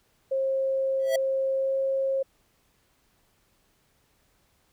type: tone with pitch glide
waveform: sine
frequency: 535 to 538.1 Hz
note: C5 to C5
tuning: +38 to +48 cents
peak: -23 dBFS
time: 0.31-2.23 s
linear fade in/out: 10 ms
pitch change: +10 cents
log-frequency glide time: 1.55-1.76 s
type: tone with exponential growth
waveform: square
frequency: 654 Hz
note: E5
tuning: 14 cents flat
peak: -22 dBFS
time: 0.99-1.16 s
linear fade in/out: 5 ms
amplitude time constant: 36 ms
effects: pink hiss -67 dBFS RMS until 4.72 s